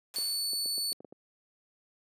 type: noise with exponential decay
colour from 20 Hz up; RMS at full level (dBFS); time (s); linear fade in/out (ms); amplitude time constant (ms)
white; -43; 0.14-0.83; 0; 150
type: tone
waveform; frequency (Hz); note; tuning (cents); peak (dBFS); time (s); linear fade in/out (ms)
sawtooth; 4465; C#8; +12; -27; 0.16-0.93; 0
type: clicks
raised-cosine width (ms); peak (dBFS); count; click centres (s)
2; -31; 8; 0.185 / 0.533 / 0.659 / 0.78 / 0.922 / 1.005 / 1.047 / 1.125
effects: high-pass 300 Hz 12 dB/octave + resampled to 32000 Hz